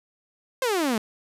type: exponential sweep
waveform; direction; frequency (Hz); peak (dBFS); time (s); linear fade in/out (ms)
sawtooth; down; 540 to 207.7; -18; 0.62-0.98; 2
effects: resampled to 32000 Hz + 9-bit